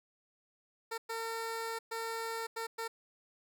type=tone bursts at uneven times; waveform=15% pulse; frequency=454.2 Hz; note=A#4; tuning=45 cents flat; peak=-30 dBFS; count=5; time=0.91-0.98 / 1.09-1.79 / 1.91-2.47 / 2.56-2.67 / 2.78-2.88 s; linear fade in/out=10 ms; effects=none